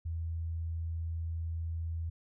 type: tone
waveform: sine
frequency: 82.41 Hz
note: E2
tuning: in tune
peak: -33 dBFS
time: 0.05-2.1 s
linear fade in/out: 10 ms
effects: none